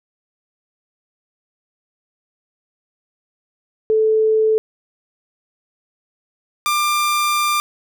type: tone pair in turn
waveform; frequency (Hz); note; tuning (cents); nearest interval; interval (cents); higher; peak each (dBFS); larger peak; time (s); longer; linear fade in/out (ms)
sine / sawtooth; 437.2 / 1191.7; A4 / D6; -11 / +25; octave + perfect fourth; 1736; second; -12; neither; 3.9-4.58 / 6.66-7.6; second; 0
effects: none

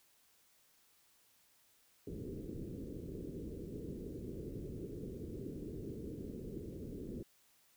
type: low-pass noise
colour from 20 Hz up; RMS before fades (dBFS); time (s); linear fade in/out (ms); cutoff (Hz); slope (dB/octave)
white; -45; 2.07-7.23; 5; 440; 48
effects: white hiss -70 dBFS RMS until 7.76 s

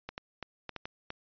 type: clicks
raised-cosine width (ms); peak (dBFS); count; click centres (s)
0.3; -22; 7; 0.09 / 0.179 / 0.427 / 0.693 / 0.763 / 0.855 / 1.104
effects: resampled to 11025 Hz

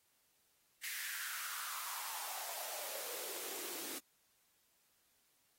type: noise with high-pass filter sweep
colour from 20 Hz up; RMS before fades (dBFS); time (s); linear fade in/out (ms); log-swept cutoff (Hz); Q
white; -44; 0.83-3.99; 10; 2000 to 290; 4.6
effects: white hiss -75 dBFS RMS until 5.58 s + AAC 48 kbps

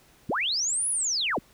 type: linear two-way sweep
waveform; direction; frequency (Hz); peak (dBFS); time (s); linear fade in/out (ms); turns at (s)
sine; up then down; 86.1 to 10548 to 86.1; -24; 0.29-1.39; 5; 0.89
effects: pink hiss -58 dBFS RMS until 1.53 s

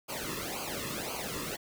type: noise with flanger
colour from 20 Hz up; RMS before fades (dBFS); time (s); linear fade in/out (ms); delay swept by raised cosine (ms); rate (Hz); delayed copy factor
pink; -37; 0.08-1.57; 20; 0.54 to 1.34; 1.9; -0.85
effects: none

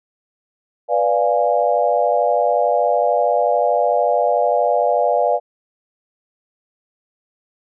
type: chord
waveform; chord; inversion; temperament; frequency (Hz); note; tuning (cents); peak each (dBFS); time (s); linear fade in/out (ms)
sine; B diminished seventh; none; equal; 493.9 / 587.3 / 698.5 / 830.6; B4 / D5 / F5 / Ab5; 0 / 0 / 0 / 0; -20 / -18 / -18 / -22; 0.88-5.4; 50
effects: none

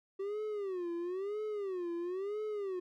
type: tone with vibrato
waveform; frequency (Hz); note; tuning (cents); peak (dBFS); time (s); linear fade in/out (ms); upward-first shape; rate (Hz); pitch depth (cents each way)
triangle; 382.4; G4; -43; -33; 0.19-2.8; 10; sine; 1; 200
effects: none

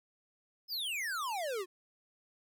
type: exponential sweep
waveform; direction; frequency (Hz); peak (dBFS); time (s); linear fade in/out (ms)
square; down; 5250 to 347.4; -35; 0.68-1.66; 50
effects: none

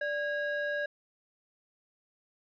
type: ring-modulated tone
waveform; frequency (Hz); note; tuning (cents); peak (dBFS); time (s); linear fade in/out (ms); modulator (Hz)
triangle; 1113; C#6; +7; -25; 0.01-0.86; 5; 527
effects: resampled to 11025 Hz

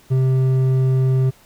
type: tone with hard clipping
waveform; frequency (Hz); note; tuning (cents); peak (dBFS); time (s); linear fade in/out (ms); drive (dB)
sine; 130.81; C3; 0; -15; 0.1-1.31; 20; 6
effects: pink hiss -51 dBFS RMS until 1.45 s

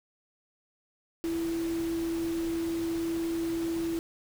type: tone in noise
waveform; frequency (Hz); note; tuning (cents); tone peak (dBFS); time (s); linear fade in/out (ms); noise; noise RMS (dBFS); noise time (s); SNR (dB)
sine; 332; E4; +12; -28; 1.24-3.99; 0; pink; -43; 1.24-3.99; +12
effects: none

